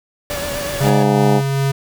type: noise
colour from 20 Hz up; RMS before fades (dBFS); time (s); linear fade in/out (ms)
pink; -26; 0.3-0.9; 5
type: tone with vibrato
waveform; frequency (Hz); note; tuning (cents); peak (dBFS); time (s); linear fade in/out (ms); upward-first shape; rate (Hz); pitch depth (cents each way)
45% pulse; 574; D5; -40; -24; 0.3-1.03; 0; sine; 7.9; 42
type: tone with tremolo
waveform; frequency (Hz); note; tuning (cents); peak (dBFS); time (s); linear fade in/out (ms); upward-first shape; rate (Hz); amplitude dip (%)
square; 137.3; C#3; -16; -15; 0.8-1.72; 10; sine; 2.6; 25
type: harmonic tone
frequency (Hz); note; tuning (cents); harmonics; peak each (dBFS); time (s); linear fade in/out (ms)
103.1; G#2; -12; 2 / 3 / 4 / 5 / 6 / 7 / 8 / 9; -17 / -22 / -22 / -25 / -25 / -22 / -23 / -29; 0.82-1.42; 50
effects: none